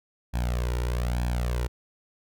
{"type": "tone with flanger", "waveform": "sawtooth", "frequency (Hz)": 60.4, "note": "B1", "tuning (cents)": -38, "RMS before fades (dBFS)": -27, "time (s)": [0.33, 1.68], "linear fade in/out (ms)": 20, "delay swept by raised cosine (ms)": [1.2, 2.15], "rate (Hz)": 1.1, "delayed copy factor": 0.75, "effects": []}